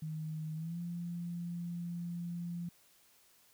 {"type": "tone with pitch glide", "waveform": "sine", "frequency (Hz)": [156.5, 172.65], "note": ["D#3", "F3"], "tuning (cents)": [10, -20], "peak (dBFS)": -37, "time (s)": [0.02, 2.69], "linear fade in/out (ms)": 5, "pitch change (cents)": 170, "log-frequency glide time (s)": [0.55, 0.78], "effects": ["white hiss -66 dBFS RMS until 3.53 s"]}